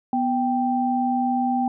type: tone pair together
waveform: sine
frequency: 246.9 / 784 Hz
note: B3 / G5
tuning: 0 / 0 cents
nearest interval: octave + minor sixth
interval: 2000 cents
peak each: -22 dBFS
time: 0.13-1.68 s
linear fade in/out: 2 ms
effects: none